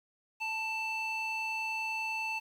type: tone with band-pass filter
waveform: square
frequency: 885 Hz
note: A5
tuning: 10 cents sharp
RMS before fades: -35 dBFS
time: 0.4-2.4 s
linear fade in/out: 20 ms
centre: 2200 Hz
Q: 4.5
effects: 10-bit